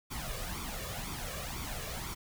pink noise with flanger, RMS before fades -39 dBFS, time 0.1-2.15 s, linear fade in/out 20 ms, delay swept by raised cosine 0.86 to 1.77 ms, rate 2 Hz, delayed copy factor +0.65, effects none

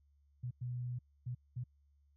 sine tone bursts at uneven times, 123.2 Hz, B2, 4 cents flat, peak -37 dBFS, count 4, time 0.43-0.51 / 0.61-0.99 / 1.26-1.35 / 1.56-1.64 s, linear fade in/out 10 ms, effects added 71 Hz sine -67 dBFS peak until 2.16 s

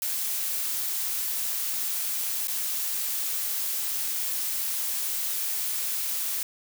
blue noise with dropouts, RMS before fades -29 dBFS, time 0.02-6.43 s, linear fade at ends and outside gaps 2 ms, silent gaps 2.473-2.481 s, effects none

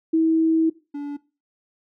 sine / triangle tone pair in turn, 323 / 287.8 Hz, E4 / D4, -35 / -35 cents, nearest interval major second, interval 200 cents, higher first, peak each -15 / -25 dBFS, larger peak first, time 0.13-0.7 / 0.94-1.17 s, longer first, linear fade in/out 10 ms, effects noise-tail reverb RT60 0.3 s tail -19 dB re dry

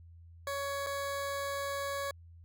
20% pulse tone with dropouts, 559 Hz, C#5, 14 cents sharp, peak -29 dBFS, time 0.47-2.11 s, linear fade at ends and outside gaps 2 ms, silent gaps 0.864-0.868 s, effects added 84 Hz sine -51 dBFS peak until 2.44 s

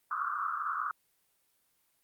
white band-pass noise, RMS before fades -34 dBFS, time 0.11-0.91 s, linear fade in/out 2 ms, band 1100 to 1400 Hz, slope 96 dB/octave, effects white hiss -73 dBFS RMS until 2.03 s + Opus 32 kbps

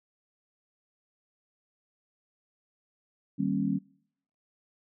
sine chord, Eb dominant seventh, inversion none, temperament equal with one note detuned, 155.56 / 196 / 233.1 / 272.7 Hz, Eb3 / G3 / Bb3 / Db4, 0 / 0 / 0 / -28 cents, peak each -34 / -29 / -34 / -30 dBFS, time 3.38-3.79 s, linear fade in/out 20 ms, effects noise-tail reverb RT60 0.7 s tail -26 dB re dry

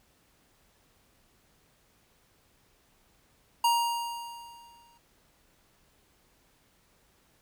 square tone with exponential decay, 940 Hz, A#5, 14 cents sharp, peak -21 dBFS, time 3.64-4.98 s, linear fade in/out 5 ms, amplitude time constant 290 ms, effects pink hiss -66 dBFS RMS until 7.41 s

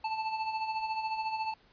square tone with tremolo, 880 Hz, A5, in tune, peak -30 dBFS, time 0.04-1.54 s, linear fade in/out 5 ms, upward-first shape sine, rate 14 Hz, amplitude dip 55%, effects pink hiss -63 dBFS RMS until 1.72 s + resampled to 11025 Hz

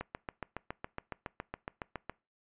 click train, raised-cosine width 0.5 ms, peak -22 dBFS, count 16, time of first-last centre 0.01-2.096 s, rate 7.19 Hz, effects noise-tail reverb RT60 0.3 s tail -23 dB re dry + resampled to 8000 Hz

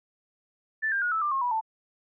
sine tone with pitch steps, 1760 / 1595.4 / 1446.2 / 1310.9 / 1188.3 / 1077.2 / 976.4 / 885.1 Hz, A6 / G6 / F#6 / E6 / D6 / C#6 / B5 / A5, 0 / +30 / -40 / -10 / +20 / -50 / -20 / +10 cents, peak -24 dBFS, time 0.82-1.612 s, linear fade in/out 20 ms, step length 99 ms, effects none

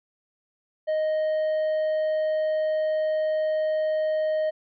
triangle tone, 622.3 Hz, D#5, in tune, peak -20 dBFS, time 0.87-4.51 s, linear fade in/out 20 ms, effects resampled to 11025 Hz

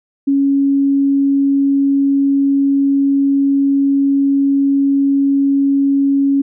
sine tone, 277.2 Hz, C#4, in tune, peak -10 dBFS, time 0.27-6.42 s, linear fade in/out 10 ms, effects none

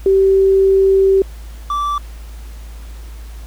sine / triangle tone pair in turn, 386.6 / 1163.9 Hz, G4 / D6, -24 / -16 cents, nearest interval octave + perfect fifth, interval 1908 cents, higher second, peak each -8 / -14 dBFS, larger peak first, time 0.06-1.22 / 1.7-1.98 s, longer first, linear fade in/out 2 ms, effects added 55 Hz sine -29 dBFS peak until 3.46 s + pink hiss -44 dBFS RMS until 3.46 s

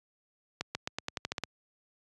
accelerating click train, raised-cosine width 0.2 ms, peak -15 dBFS, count 10, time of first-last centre 0.61-1.437 s, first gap 140 ms, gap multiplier 0.89, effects high-pass 80 Hz 12 dB/octave + resampled to 24000 Hz

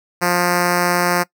5% pulse tone with notch filter, 176.5 Hz, F3, 19 cents sharp, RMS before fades -17 dBFS, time 0.21-1.24 s, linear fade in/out 20 ms, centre 3200 Hz, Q 1.4, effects noise-tail reverb RT60 0.1 s tail -21 dB re dry

